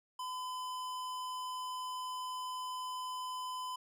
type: tone with hard clipping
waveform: sine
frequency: 1012 Hz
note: B5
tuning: 42 cents sharp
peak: -40 dBFS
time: 0.19-3.76 s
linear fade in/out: 5 ms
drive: 18 dB
effects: none